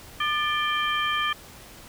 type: tone cluster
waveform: sine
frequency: 1200 / 1755 / 2373 / 3140 Hz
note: D6 / A6 / D7 / G7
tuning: +37 / -5 / +17 / +2 cents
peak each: -26 / -29 / -31 / -29 dBFS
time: 0.2-1.33 s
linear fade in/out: 5 ms
effects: pink hiss -46 dBFS RMS until 1.88 s